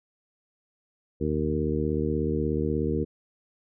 harmonic tone with a mistuned harmonic, 76.6 Hz, D#2, 27 cents flat, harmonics 1 / 2 / 3 / 4 / 5 / 6, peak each -31 / -31 / -31 / -31 / -31 / -31 dBFS, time 1.2-3.05 s, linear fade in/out 20 ms, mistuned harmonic 1, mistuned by +31 cents, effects none

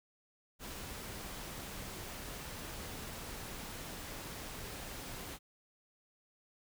sine tone in noise, 194.9 Hz, G3, 10 cents flat, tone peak -53 dBFS, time 1.53-1.96 s, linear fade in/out 50 ms, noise pink, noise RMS -45 dBFS, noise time 0.59-5.39 s, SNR -11 dB, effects none

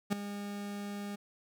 40% pulse tone with ADSR envelope, 203.2 Hz, G#3, 38 cents flat, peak -24 dBFS, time 0.1-1.16 s, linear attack 27 ms, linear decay 5 ms, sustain -13 dB, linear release 11 ms, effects none

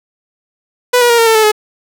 sawtooth tone with pitch steps, 493.9 / 481.8 / 470 / 458.4 / 447.2 / 436.2 / 425.5 Hz, B4 / B4 / A#4 / A#4 / A4 / A4 / G#4, 0 / -43 / +14 / -29 / +28 / -15 / +42 cents, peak -3 dBFS, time 0.93-1.518 s, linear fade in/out 10 ms, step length 84 ms, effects none

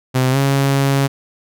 sawtooth tone with pitch glide, 129.3 to 137.78 Hz, C3 to C#3, -20 to -10 cents, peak -9 dBFS, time 0.14-1.08 s, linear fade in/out 20 ms, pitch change +110 cents, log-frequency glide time 0.31-0.37 s, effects none

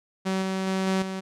sawtooth tone with level steps, 190 Hz, F#3, 46 cents sharp, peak -20 / -22 / -20 / -18 / -26 dBFS, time 0.25-1.21 s, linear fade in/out 20 ms, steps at 0.42 / 0.67 / 0.87 / 1.02 s, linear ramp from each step 2 ms, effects low-pass 8000 Hz 12 dB/octave

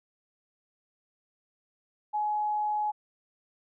sine tone, 843 Hz, G#5, 26 cents sharp, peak -26 dBFS, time 2.13-2.92 s, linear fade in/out 20 ms, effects none

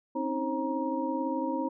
sine tone cluster, 263.7 / 281.6 / 315.5 / 536 / 943 Hz, C4 / C#4 / D#4 / C5 / A#5, +14 / +27 / +24 / +42 / +20 cents, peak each -33 / -40 / -33 / -35 / -34 dBFS, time 0.15-1.69 s, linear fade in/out 10 ms, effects none

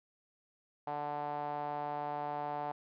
sawtooth tone with band-pass filter, 146.83 Hz, D3, in tune, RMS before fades -38 dBFS, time 0.87-2.72 s, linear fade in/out 5 ms, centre 800 Hz, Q 4.9, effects resampled to 11025 Hz

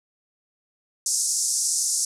pink band-pass noise, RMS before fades -24 dBFS, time 1.06-2.05 s, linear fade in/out 2 ms, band 5400 to 10000 Hz, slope 48 dB/octave, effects none

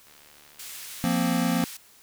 click train, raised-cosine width 0.2 ms, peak -35 dBFS, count 72, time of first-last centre 0.07-1.035 s, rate 73.6 Hz
white band-pass noise, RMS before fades -40 dBFS, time 0.59-1.77 s, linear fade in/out 5 ms, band 1600 to 16000 Hz, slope 12 dB/octave
square chord, F suspended fourth, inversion none, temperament equal, 174.61 / 233.1 / 261.6 Hz, F3 / Bb3 / C4, 0 / 0 / 0 cents, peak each -27 / -27 / -28 dBFS, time 1.04-1.64 s, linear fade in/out 0 ms
effects white hiss -55 dBFS RMS until 2.02 s

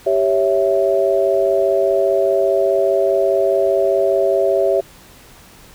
sine chord, C# diminished, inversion second, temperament equal, 392 / 554.4 / 659.3 Hz, G4 / C#5 / E5, 0 / 0 / 0 cents, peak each -17 dBFS, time 0.06-4.81 s, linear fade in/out 10 ms, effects pink hiss -44 dBFS RMS until 5.74 s

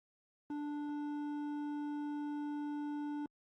sine tone with hard clipping, 293.7 Hz, D4, in tune, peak -39 dBFS, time 0.5-3.26 s, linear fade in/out 2 ms, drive 8 dB, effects Opus 24 kbps

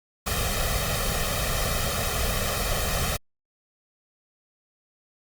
pink noise with comb filter, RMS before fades -26 dBFS, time 0.26-3.17 s, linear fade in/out 10 ms, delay 1.6 ms, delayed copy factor +0.8, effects Opus 48 kbps

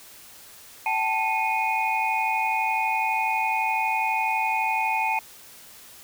sine tone cluster, 767 / 879 / 2171 / 2478 Hz, G5 / A5 / C#7 / D#7, -38 / -2 / -37 / -8 cents, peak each -30 / -24 / -32 / -27 dBFS, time 0.86-5.19 s, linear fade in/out 2 ms, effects white hiss -47 dBFS RMS until 6.03 s

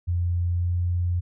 sine tone with pitch glide, 87.31 to 88.07 Hz, F2 to F2, 0 to +15 cents, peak -21 dBFS, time 0.07-1.21 s, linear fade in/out 20 ms, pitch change +15 cents, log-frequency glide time 0.52-0.73 s, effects none

